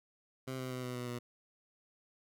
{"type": "tone with pitch steps", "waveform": "15% pulse", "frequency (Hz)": [130.81, 128.86, 126.94, 125.05, 123.18, 121.35], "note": ["C3", "C3", "B2", "B2", "B2", "B2"], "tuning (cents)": [0, -26, 48, 22, -4, -30], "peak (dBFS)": -32, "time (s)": [0.47, 1.19], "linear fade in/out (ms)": 10, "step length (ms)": 120, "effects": []}